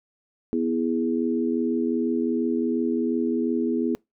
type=chord; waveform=sine; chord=E major; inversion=second; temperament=equal; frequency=246.9 / 329.6 / 415.3 Hz; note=B3 / E4 / G#4; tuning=0 / 0 / 0 cents; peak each=-24 / -26 / -28 dBFS; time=0.53-3.95 s; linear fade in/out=0 ms; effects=noise-tail reverb RT60 0.2 s tail -26 dB re dry